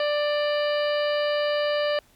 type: harmonic tone with a mistuned harmonic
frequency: 590 Hz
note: D5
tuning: 8 cents sharp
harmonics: 1 / 2 / 3 / 4 / 5 / 6 / 7 / 8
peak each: -22 / -33 / -32 / -38 / -33 / -44 / -42 / -39 dBFS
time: 0-1.99 s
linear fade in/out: 2 ms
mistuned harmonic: 6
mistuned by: +90 cents
effects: pink hiss -59 dBFS RMS until 2.15 s + MP3 96 kbps